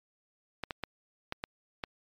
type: clicks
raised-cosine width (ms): 0.3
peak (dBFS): -18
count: 6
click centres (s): 0.637 / 0.708 / 0.837 / 1.324 / 1.439 / 1.838
effects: MP3 96 kbps